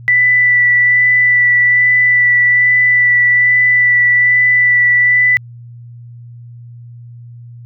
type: tone with vibrato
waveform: sine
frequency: 1975.5 Hz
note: B6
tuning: in tune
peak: -7 dBFS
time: 0.08-5.37 s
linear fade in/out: 0 ms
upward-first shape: sine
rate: 1.2 Hz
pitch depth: 13 cents each way
effects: added 119 Hz sine -31 dBFS peak until 7.65 s